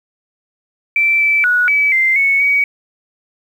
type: tone with pitch steps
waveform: sine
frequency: 2334 / 2319 / 1464 / 2292 / 2086 / 2211 / 2259 Hz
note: D7 / D7 / F#6 / D7 / C7 / C#7 / C#7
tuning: -11 / -22 / -19 / -43 / -6 / -5 / +32 cents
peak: -10 dBFS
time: 0.96-2.64 s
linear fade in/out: 2 ms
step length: 240 ms
effects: 7-bit